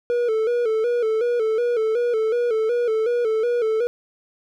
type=tone with vibrato; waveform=triangle; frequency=460 Hz; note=A#4; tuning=23 cents flat; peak=-16 dBFS; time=0.1-3.87 s; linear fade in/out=0 ms; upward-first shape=square; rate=2.7 Hz; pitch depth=79 cents each way; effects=none